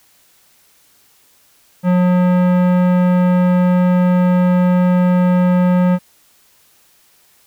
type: tone with tanh clipping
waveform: sine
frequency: 180.1 Hz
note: F#3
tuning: 46 cents flat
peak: -12 dBFS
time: 1.83-5.99 s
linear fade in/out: 50 ms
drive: 17 dB
effects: white hiss -53 dBFS RMS until 7.46 s